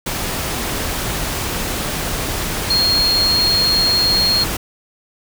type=tone in noise; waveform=sine; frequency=4262 Hz; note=C8; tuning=31 cents sharp; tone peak=-13 dBFS; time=2.7-4.44 s; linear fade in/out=5 ms; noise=pink; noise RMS=-22 dBFS; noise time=0.06-4.57 s; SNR=+6 dB; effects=none